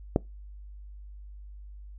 clicks, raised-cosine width 2 ms, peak -8 / -27 dBFS, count 2, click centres 0.161 / 0.164 s, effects noise-tail reverb RT60 0.2 s tail -22 dB re dry + added 50 Hz sine -42 dBFS peak until 1.98 s

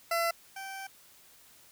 20% pulse tone pair in turn, 675 / 777 Hz, E5 / G5, +41 / -16 cents, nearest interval major second, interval 243 cents, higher second, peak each -22 / -34 dBFS, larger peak first, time 0.11-0.31 / 0.56-0.87 s, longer second, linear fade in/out 5 ms, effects white hiss -58 dBFS RMS until 1.71 s

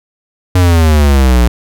square exponential sweep, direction down, 92.5 to 58.27 Hz, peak -6 dBFS, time 0.55-1.48 s, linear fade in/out 5 ms, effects none

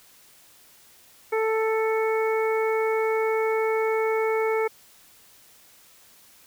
harmonic tone, 441.6 Hz, A4, 6 cents sharp, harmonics 1 / 2 / 3 / 4 / 5, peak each -22 / -30 / -33 / -39 / -32 dBFS, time 1.32-4.68 s, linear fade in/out 10 ms, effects white hiss -54 dBFS RMS until 6.46 s

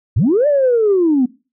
sine linear two-way sweep, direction up then down, 78.4 to 600 to 239.7 Hz, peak -9 dBFS, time 0.16-1.26 s, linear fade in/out 10 ms, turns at 0.47 s, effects noise-tail reverb RT60 0.3 s tail -19 dB re dry + tanh soft clip ceiling -6 dBFS

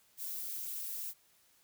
violet noise with amplitude modulation, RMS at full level -37 dBFS, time 0.17-1.14 s, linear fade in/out 50 ms, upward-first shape sine, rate 243 Hz, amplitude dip 75%, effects white hiss -68 dBFS RMS until 1.63 s

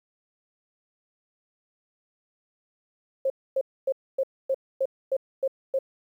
sine tone bursts, 535 Hz, C5, 38 cents sharp, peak -21 dBFS, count 9, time 3.25-5.789 s, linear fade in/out 5 ms, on 51 ms, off 260 ms, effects 10-bit

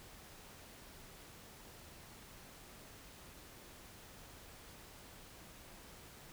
silence, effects pink hiss -56 dBFS RMS until 6.32 s

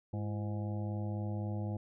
harmonic tone with a mistuned harmonic, 103.83 Hz, G#2, in tune, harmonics 1 / 2 / 3 / 5 / 6 / 7 / 8, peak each -35 / -41 / -45 / -49 / -51 / -52 / -53 dBFS, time 0.13-1.77 s, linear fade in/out 5 ms, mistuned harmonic 3, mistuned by +110 cents, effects none

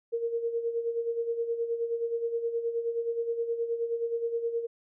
sine tone with tremolo, 464.9 Hz, A#4, 5 cents flat, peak -25 dBFS, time 0.12-4.67 s, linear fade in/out 20 ms, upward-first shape sine, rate 9.5 Hz, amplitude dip 65%, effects none

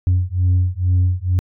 sine beating tone pair, 89.7 / 91.9 Hz, F2 / F#2, +47 / -11 cents, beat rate 2.2 Hz, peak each -15 dBFS, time 0.07-1.39 s, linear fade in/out 0 ms, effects tanh soft clip ceiling -10 dBFS

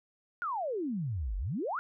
sine exponential two-way sweep, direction down then up, 1480 to 43.65 to 1480 Hz, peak -31 dBFS, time 0.42-1.79 s, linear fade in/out 0 ms, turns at 1.37 s, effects none

